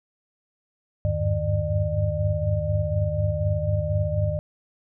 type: tone cluster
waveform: sine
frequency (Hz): 80.3 / 98.5 / 102.6 / 151.8 / 600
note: E2 / G2 / G#2 / D#3 / D5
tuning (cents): -45 / +9 / -21 / -42 / +37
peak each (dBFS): -29 / -25 / -28 / -29 / -28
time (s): 1.05-4.39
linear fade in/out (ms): 0
effects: none